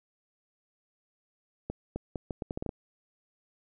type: accelerating click train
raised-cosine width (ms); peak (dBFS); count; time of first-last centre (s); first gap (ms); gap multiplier
2; -20; 10; 1.7-2.692; 260; 0.76
effects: none